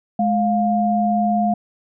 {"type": "tone pair together", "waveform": "sine", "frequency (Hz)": [210.9, 704.5], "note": ["G#3", "F5"], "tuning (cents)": [27, 15], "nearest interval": "octave + major sixth", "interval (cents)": 2088, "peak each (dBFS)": -18, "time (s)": [0.19, 1.54], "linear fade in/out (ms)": 5, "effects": []}